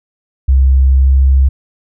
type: tone with pitch glide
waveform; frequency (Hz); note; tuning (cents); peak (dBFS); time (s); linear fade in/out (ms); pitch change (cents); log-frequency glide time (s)
sine; 66.3 to 66.88; C2 to C2; +23 to +39; -5; 0.48-1.49; 10; +16; 0.95-1.1
effects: none